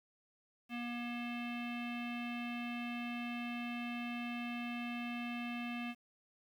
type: tone with low-pass filter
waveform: square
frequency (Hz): 239.5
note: A#3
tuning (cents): +47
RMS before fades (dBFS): -41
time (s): 0.69-5.95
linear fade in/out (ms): 50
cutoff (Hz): 2700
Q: 4.8
effects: 11-bit